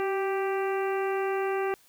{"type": "harmonic tone with a mistuned harmonic", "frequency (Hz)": 392, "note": "G4", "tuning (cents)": 0, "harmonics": [1, 2, 3, 4, 5, 6, 7], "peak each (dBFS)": [-27, -33, -37, -39, -41, -43, -44], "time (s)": [0, 1.74], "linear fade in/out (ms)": 0, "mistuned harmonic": 1, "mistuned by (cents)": -32, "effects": ["white hiss -60 dBFS RMS until 1.88 s"]}